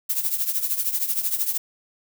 violet noise with tremolo, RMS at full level -21 dBFS, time 0.09-1.58 s, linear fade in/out 10 ms, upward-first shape triangle, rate 13 Hz, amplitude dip 80%, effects none

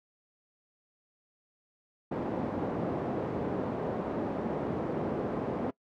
pink band-pass noise, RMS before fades -33 dBFS, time 2.11-5.71 s, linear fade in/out 10 ms, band 200 to 610 Hz, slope 12 dB/octave, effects noise-tail reverb RT60 0.1 s tail -21 dB re dry

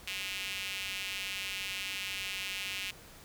square tone with high-pass filter, 96.9 Hz, G2, 20 cents flat, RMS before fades -38 dBFS, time 0.07-2.91 s, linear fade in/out 5 ms, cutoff 2600 Hz, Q 3.2, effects pink hiss -53 dBFS RMS until 3.24 s

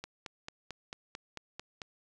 click train, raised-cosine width 0.2 ms, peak -23 dBFS, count 9, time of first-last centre 0.04-1.818 s, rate 4.5 Hz, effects resampled to 24000 Hz

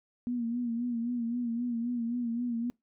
sine tone with vibrato, 237.6 Hz, A#3, 33 cents sharp, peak -29 dBFS, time 0.27-2.7 s, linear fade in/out 0 ms, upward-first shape sine, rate 3.8 Hz, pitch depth 60 cents each way, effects noise-tail reverb RT60 0.2 s tail -25 dB re dry

